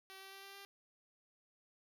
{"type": "tone with pitch steps", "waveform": "5% pulse", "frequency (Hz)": [384.5, 387.4, 390.3, 393.3, 396.2], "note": ["G4", "G4", "G4", "G4", "G4"], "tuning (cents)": [-33, -20, -8, 6, 18], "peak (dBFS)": -40, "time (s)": [0.1, 0.65], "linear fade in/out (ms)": 0, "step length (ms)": 110, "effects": []}